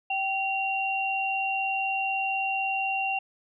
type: tone pair together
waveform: sine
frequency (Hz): 775 / 2758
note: G5 / F7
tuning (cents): -20 / -22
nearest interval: octave + minor seventh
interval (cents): 2198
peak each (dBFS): -28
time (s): 0.1-3.19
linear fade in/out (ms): 5
effects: none